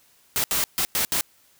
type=noise bursts at uneven times; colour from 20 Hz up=white; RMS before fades=-23 dBFS; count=5; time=0.36-0.44 / 0.51-0.64 / 0.78-0.85 / 0.95-1.05 / 1.12-1.21 s; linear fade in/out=0 ms; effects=white hiss -59 dBFS RMS until 1.59 s